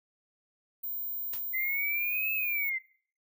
sine tone, 15170 Hz, A#9, 29 cents sharp, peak -33 dBFS, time 0.83-2.7 s, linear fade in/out 10 ms
white noise with exponential decay, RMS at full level -38 dBFS, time 1.33-1.46 s, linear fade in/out 5 ms, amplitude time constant 28 ms
sine linear two-way sweep, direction up then down, 2042 to 2619 to 2042 Hz, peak -29 dBFS, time 1.53-2.79 s, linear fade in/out 20 ms, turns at 2.33 s
effects noise-tail reverb RT60 0.5 s tail -22 dB re dry

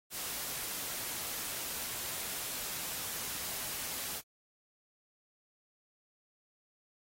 white noise, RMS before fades -39 dBFS, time 0.1-4.22 s, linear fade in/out 50 ms, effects AAC 48 kbps

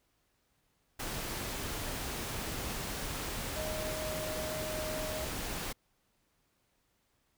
sine tone in noise, 622.3 Hz, D#5, in tune, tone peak -38 dBFS, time 3.56-5.25 s, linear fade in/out 10 ms, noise pink, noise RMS -38 dBFS, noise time 0.99-5.73 s, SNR -3 dB, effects pink hiss -75 dBFS RMS until 7.37 s

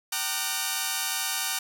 5% pulse tone cluster, 768 / 917 / 1197 / 1451 Hz, G5 / A#5 / D6 / F#6, -36 / -29 / +33 / -34 cents, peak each -21 dBFS, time 0.12-1.59 s, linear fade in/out 5 ms, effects none

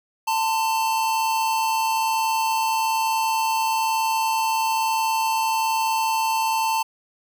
square tone pair together, 890.9 / 1032 Hz, A5 / C6, +21 / -24 cents, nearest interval minor third, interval 255 cents, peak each -21 / -30 dBFS, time 0.27-6.83 s, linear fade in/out 10 ms, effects none

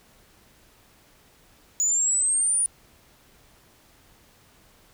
sine exponential sweep, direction up, 6860 to 9650 Hz, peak -17 dBFS, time 1.8-2.66 s, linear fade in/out 0 ms, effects tanh soft clip ceiling -19 dBFS + pink hiss -57 dBFS RMS until 4.93 s

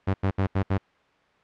sawtooth tone bursts at uneven times, 96.6 Hz, G2, 25 cents flat, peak -17 dBFS, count 5, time 0.07-0.14 / 0.23-0.31 / 0.38-0.47 / 0.55-0.63 / 0.7-0.78 s, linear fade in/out 10 ms, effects white hiss -61 dBFS RMS until 1.43 s + low-pass 2000 Hz 12 dB/octave

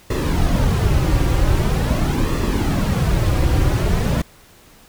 brown noise with flanger, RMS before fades -17 dBFS, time 0.1-4.22 s, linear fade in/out 5 ms, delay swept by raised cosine 1.3 to 4.7 ms, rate 0.44 Hz, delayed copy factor -0.55, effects pink hiss -48 dBFS RMS until 4.88 s

